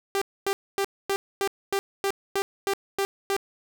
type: tone bursts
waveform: sawtooth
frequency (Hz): 394.2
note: G4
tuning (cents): +10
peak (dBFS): -19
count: 11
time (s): 0.15-3.365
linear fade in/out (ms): 0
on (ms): 65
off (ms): 250
effects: none